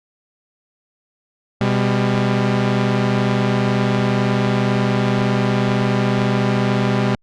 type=tone pair together; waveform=sawtooth; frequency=125.99 / 200 Hz; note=B2 / G3; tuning=+35 / +35 cents; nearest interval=minor sixth; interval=800 cents; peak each=-14 dBFS; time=1.61-7.15 s; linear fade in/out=0 ms; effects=low-pass 4000 Hz 12 dB/octave + Opus 48 kbps